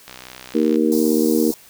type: click train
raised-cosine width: 0.2 ms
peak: -18 dBFS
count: 44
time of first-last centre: 0.08-0.758 s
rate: 63.4 Hz
type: harmonic tone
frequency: 77.78 Hz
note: D#2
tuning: in tune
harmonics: 3 / 4 / 5 / 6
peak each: -19 / -18 / -22 / -21 dBFS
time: 0.54-1.52 s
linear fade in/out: 20 ms
type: band-stop noise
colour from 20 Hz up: white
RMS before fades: -30 dBFS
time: 0.92-1.54 s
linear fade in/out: 0 ms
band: 980 to 4200 Hz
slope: 48 dB/octave
effects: white hiss -47 dBFS RMS until 1.69 s